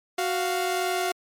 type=tone pair together; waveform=sawtooth; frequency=370 / 698.5 Hz; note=F#4 / F5; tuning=0 / 0 cents; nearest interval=major seventh; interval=1100 cents; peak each=-23 dBFS; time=0.18-1.12 s; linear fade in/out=5 ms; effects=MP3 64 kbps